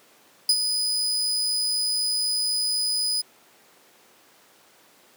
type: tone with ADSR envelope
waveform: 35% pulse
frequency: 4978 Hz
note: D#8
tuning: in tune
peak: -13 dBFS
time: 0.49-3.22 s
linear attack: 4 ms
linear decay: 56 ms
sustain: -8 dB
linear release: 16 ms
effects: pink hiss -55 dBFS RMS until 5.16 s + high-pass 300 Hz 12 dB/octave